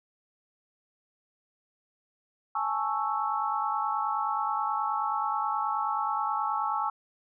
sine chord, A major seventh, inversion third, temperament equal, 830.6 / 880 / 1108.7 / 1318.5 Hz, G#5 / A5 / C#6 / E6, 0 / 0 / 0 / 0 cents, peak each -32 dBFS, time 2.55-6.9 s, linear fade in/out 5 ms, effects none

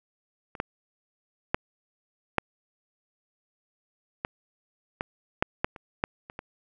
clicks, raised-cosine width 0.5 ms, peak -27 / -11 / -7 / -6 / -13 / -14 / -6 / -8 / -27 / -9 / -26 / -21 dBFS, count 12, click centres 0.552 / 0.601 / 1.545 / 2.383 / 4.249 / 5.009 / 5.425 / 5.645 / 5.762 / 6.039 / 6.299 / 6.391 s, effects none

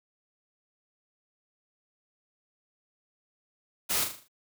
white noise with echo, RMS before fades -28 dBFS, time 3.89-4.05 s, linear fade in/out 20 ms, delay 39 ms, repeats 6, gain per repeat -6 dB, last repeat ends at 4.284 s, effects none

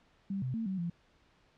sine tone with pitch steps, 195.9 / 128.4 / 225.1 / 189.9 / 171.5 Hz, G3 / C3 / A3 / F#3 / F3, -1 / -32 / +40 / +45 / -31 cents, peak -32 dBFS, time 0.3-0.9 s, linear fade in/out 5 ms, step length 120 ms, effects pink hiss -67 dBFS RMS until 1.57 s + low-pass 4000 Hz 12 dB/octave

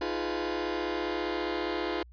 sawtooth chord, F half-diminished seventh, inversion third, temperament just, 314.3 / 349.2 / 419.1 / 502.9 Hz, Eb4 / F4 / Ab4 / Cb5, +18 / 0 / +16 / +31 cents, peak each -32 / -29 / -32 / -34 dBFS, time 0.01-2.03 s, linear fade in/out 5 ms, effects added 60 Hz sine -49 dBFS peak until 2.12 s + resampled to 11025 Hz

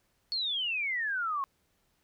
sine exponential sweep, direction down, 4435 to 1067 Hz, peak -29 dBFS, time 0.32-1.44 s, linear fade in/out 0 ms, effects pink hiss -73 dBFS RMS until 2.03 s

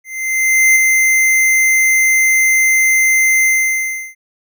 square tone with ADSR envelope, 2078 Hz, C7, 12 cents flat, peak -7 dBFS, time 0.04-4.15 s, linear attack 720 ms, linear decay 6 ms, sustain -3 dB, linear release 690 ms, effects none

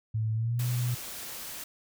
sine tone with pitch glide, 110 to 122.76 Hz, A2 to B2, 0 to -10 cents, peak -26 dBFS, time 0.14-0.95 s, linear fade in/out 10 ms, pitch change +190 cents, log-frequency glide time 0.34-0.63 s
white noise, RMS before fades -40 dBFS, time 0.59-1.64 s, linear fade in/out 5 ms
effects none

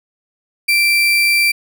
35% pulse tone, 2349 Hz, D7, in tune, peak -9 dBFS, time 0.68-1.52 s, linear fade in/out 10 ms, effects none

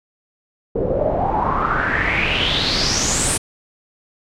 pink noise with low-pass filter sweep, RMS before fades -19 dBFS, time 0.75-3.38 s, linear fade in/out 10 ms, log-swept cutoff 430 to 9500 Hz, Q 6.4, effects none

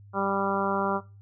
harmonic tone, 196.8 Hz, G3, 7 cents sharp, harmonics 1 / 2 / 3 / 4 / 5 / 6 / 7, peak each -32 / -32 / -32 / -32 / -32 / -32 / -32 dBFS, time 0.13-1.01 s, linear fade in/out 50 ms, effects noise-tail reverb RT60 0.3 s tail -17 dB re dry + added 101 Hz sine -47 dBFS peak until 1.21 s

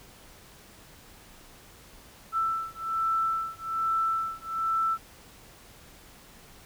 sine beating tone pair, 1327 / 1328.2 Hz, E6 / E6, +11 / +13 cents, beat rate 1.2 Hz, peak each -29 dBFS, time 2.32-4.98 s, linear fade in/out 50 ms, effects pink hiss -52 dBFS RMS until 6.65 s

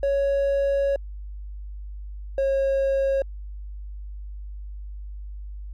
triangle tone pair in turn, 556 / 543.6 Hz, C#5 / C#5, +5 / -34 cents, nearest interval unison, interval 39 cents, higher first, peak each -17 dBFS, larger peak neither, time 0.03-0.96 / 2.38-3.22 s, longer first, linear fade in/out 2 ms, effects tanh soft clip ceiling -13 dBFS + added 50 Hz sine -33 dBFS peak until 5.73 s

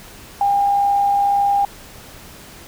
sine tone with amplitude modulation, 804 Hz, G5, 44 cents sharp, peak -12 dBFS, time 0.41-1.65 s, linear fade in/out 2 ms, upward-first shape sine, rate 61.8 Hz, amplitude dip 25%, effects pink hiss -40 dBFS RMS until 2.67 s

